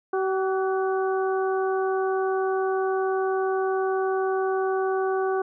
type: harmonic tone with a mistuned harmonic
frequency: 381.1 Hz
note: G4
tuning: 49 cents flat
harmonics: 1 / 2 / 3 / 4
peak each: -23 / -29 / -33 / -35 dBFS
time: 0.13-5.42 s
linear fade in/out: 5 ms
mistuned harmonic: 4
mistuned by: -39 cents
effects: none